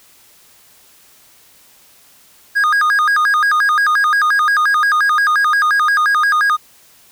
triangle tone with vibrato, 1420 Hz, F6, 28 cents sharp, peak -9 dBFS, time 2.55-6.57 s, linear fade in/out 20 ms, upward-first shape square, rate 5.7 Hz, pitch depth 250 cents each way, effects white hiss -48 dBFS RMS until 7.11 s

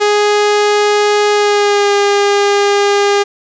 sawtooth tone with pitch glide, 415.3 to 405.1 Hz, G#4 to G#4, 0 to -43 cents, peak -5 dBFS, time 0-3.24 s, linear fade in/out 20 ms, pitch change -43 cents, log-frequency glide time 1.32-1.93 s, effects resampled to 16000 Hz + 7-bit

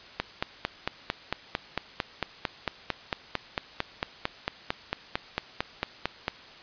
click train, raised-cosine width 0.3 ms, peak -10 dBFS, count 28, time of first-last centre 0.2-6.281 s, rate 4.44 Hz, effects white hiss -48 dBFS RMS until 6.62 s + resampled to 11025 Hz

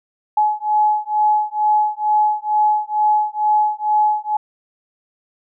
sine beating tone pair, 847 / 849.2 Hz, G#5 / G#5, +34 / +38 cents, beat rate 2.2 Hz, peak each -17 dBFS, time 0.37-4.37 s, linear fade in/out 5 ms, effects none

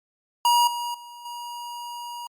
square tone with level steps, 955 Hz, A#5, 42 cents sharp, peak -17 / -28 / -41 / -34 dBFS, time 0.45-2.27 s, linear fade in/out 2 ms, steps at 0.67 / 0.94 / 1.25 s, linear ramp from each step 5 ms, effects Opus 48 kbps

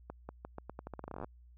accelerating click train, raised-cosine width 1 ms, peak -28 dBFS, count 20, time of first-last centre 0.1-1.244 s, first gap 190 ms, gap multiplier 0.84, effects added 60 Hz sine -55 dBFS peak until 1.57 s

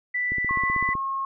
sine tone with pitch glide, 1978 to 1995.2 Hz, B6 to B6, +2 to +17 cents, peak -23 dBFS, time 0.14-0.94 s, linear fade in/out 10 ms, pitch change +15 cents, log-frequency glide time 0.62-0.73 s
click train, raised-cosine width 3 ms, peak -22 dBFS, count 11, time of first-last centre 0.32-0.953 s, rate 15.8 Hz
sine tone, 1082 Hz, C#6, 42 cents flat, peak -25 dBFS, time 0.49-1.25 s, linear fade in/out 2 ms
effects none

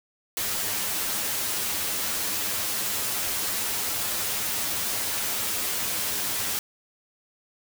white noise with comb filter, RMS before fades -28 dBFS, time 0.37-6.59 s, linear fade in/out 0 ms, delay 9.6 ms, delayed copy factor +0.65, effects none

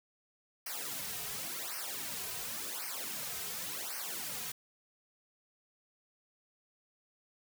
white noise with flanger, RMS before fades -40 dBFS, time 0.66-4.52 s, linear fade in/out 5 ms, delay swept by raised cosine 0.27 to 3.57 ms, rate 0.91 Hz, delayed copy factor -1, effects none

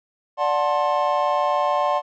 triangle chord, D dominant seventh, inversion none, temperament just, 587.3 / 734.2 / 881 / 1057.2 Hz, D5 / F#5 / A5 / C6, 0 / -14 / +2 / +18 cents, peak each -21 / -22 / -24 / -21 dBFS, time 0.37-2.02 s, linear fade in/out 50 ms, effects resampled to 16000 Hz

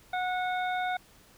harmonic tone, 732 Hz, F#5, 19 cents flat, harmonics 1 / 2 / 3 / 5, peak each -29 / -35 / -39 / -43 dBFS, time 0.13-0.97 s, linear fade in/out 5 ms, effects pink hiss -58 dBFS RMS until 1.37 s

